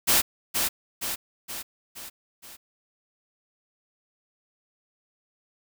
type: noise with echo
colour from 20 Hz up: white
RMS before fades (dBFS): -20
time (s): 0.07-0.22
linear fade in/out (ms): 20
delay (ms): 470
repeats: 5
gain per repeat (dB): -5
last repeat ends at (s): 2.57
effects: none